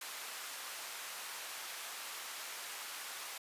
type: high-pass noise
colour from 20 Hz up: pink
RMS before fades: -45 dBFS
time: 0.01-3.38 s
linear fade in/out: 5 ms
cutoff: 1000 Hz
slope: 12 dB/octave
effects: resampled to 32000 Hz